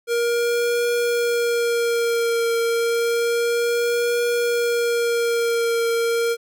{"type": "tone with vibrato", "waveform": "square", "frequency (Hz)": 470, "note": "A#4", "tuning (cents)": 14, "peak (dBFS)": -19, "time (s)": [0.07, 6.37], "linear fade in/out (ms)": 50, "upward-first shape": "triangle", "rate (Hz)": 0.3, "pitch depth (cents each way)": 27, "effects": []}